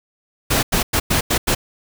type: noise bursts at uneven times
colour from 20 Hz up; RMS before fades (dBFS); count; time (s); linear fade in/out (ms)
pink; -17; 6; 0.5-0.63 / 0.72-0.83 / 0.93-1 / 1.1-1.21 / 1.3-1.38 / 1.47-1.55; 10
effects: none